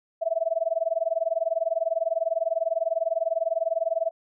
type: tone with tremolo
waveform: sine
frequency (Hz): 659.3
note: E5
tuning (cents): 0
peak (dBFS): -19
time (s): 0.21-4.11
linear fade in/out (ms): 20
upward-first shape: sine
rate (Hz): 20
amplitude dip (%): 100
effects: none